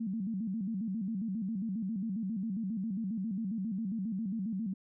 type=tone with vibrato; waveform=sine; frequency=206.7 Hz; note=G#3; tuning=8 cents flat; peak=-32 dBFS; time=0-4.74 s; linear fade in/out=10 ms; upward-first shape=square; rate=7.4 Hz; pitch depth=160 cents each way; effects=none